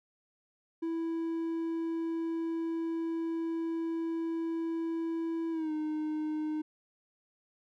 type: tone with pitch glide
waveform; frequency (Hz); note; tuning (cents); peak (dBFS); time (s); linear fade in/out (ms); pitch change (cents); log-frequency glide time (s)
triangle; 329.6 to 307.5; E4 to D#4; 0 to -20; -29; 0.82-6.62; 10; -120; 5.51-5.72
effects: none